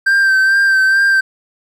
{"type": "tone with vibrato", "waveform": "triangle", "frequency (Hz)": 1568, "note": "G6", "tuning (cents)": 0, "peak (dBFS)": -7, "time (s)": [0.06, 1.21], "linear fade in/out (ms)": 10, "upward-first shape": "sine", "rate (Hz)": 2.3, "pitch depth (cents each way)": 29, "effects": []}